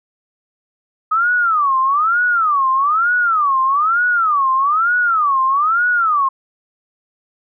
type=tone with vibrato; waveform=sine; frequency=1241 Hz; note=D#6; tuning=5 cents flat; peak=-12 dBFS; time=1.11-6.29 s; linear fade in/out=10 ms; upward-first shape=sine; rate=1.1 Hz; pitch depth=290 cents each way; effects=none